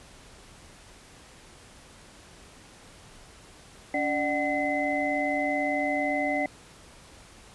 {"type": "tone cluster", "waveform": "sine", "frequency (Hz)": [285.3, 597, 750, 2042], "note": ["C#4", "D5", "F#5", "C7"], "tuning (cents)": [50, 28, 23, -43], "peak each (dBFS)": -30, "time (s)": [3.94, 6.46], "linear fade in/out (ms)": 2, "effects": ["pink hiss -51 dBFS RMS until 7.54 s", "resampled to 24000 Hz"]}